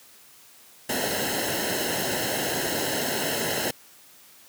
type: noise with comb filter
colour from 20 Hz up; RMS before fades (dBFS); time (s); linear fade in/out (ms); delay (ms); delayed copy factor
pink; -27; 0.89-3.71; 5; 0.85; -0.8
effects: white hiss -52 dBFS RMS until 4.48 s + high-pass 100 Hz 12 dB/octave